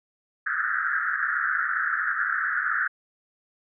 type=band-pass noise; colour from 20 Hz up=pink; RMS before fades=-26 dBFS; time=0.46-2.88 s; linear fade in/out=10 ms; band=1300 to 1800 Hz; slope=96 dB/octave; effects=none